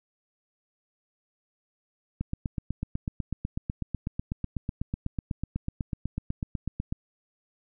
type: click train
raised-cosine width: 5 ms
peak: -17 dBFS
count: 39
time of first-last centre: 2.21-6.925 s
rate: 8.06 Hz
effects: none